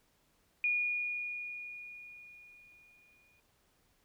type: tone with exponential decay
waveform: sine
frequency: 2442 Hz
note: D#7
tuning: 33 cents flat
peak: -27 dBFS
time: 0.64-3.4 s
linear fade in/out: 1 ms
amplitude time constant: 600 ms
effects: pink hiss -72 dBFS RMS until 4.04 s